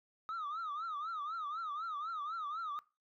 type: tone with vibrato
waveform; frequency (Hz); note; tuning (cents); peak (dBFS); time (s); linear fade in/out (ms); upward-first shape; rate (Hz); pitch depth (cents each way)
sine; 1253; D#6; +12; -35; 0.29-2.79; 0; triangle; 4; 180
effects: noise-tail reverb RT60 0.3 s tail -22 dB re dry + tanh soft clip ceiling -36 dBFS